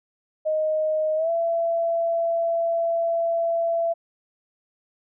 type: tone with pitch glide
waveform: sine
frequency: 622.3 to 670.8 Hz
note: D#5 to E5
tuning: 0 to +30 cents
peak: -20 dBFS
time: 0.45-3.94 s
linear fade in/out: 20 ms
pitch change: +130 cents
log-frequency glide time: 1.16-1.3 s
effects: none